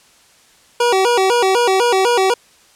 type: tone with vibrato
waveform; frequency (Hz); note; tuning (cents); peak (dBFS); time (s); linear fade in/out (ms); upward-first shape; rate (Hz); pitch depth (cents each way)
25% pulse; 427.9; A4; -48; -8; 0.8-2.34; 5; square; 4; 200
effects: white hiss -50 dBFS RMS until 2.75 s + low-pass 9000 Hz 12 dB/octave